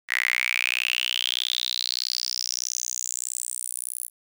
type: tone with high-pass filter sweep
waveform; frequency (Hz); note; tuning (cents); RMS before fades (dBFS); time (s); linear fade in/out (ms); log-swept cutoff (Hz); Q
sawtooth; 61.6; B1; -4; -28; 0.08-4.1; 50; 1900 to 11000; 8.1
effects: none